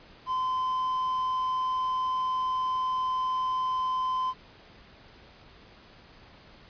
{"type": "tone with quantisation", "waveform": "triangle", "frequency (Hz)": 1027, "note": "C6", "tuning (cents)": -33, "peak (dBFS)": -24, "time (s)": [0.26, 4.34], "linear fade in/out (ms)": 50, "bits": 9, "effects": ["pink hiss -53 dBFS RMS until 6.69 s", "resampled to 11025 Hz"]}